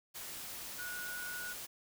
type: tone in noise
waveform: sine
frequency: 1459 Hz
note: F#6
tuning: 25 cents flat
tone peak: -41 dBFS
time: 0.78-1.54 s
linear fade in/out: 20 ms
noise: white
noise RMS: -45 dBFS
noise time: 0.14-1.67 s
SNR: +1 dB
effects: none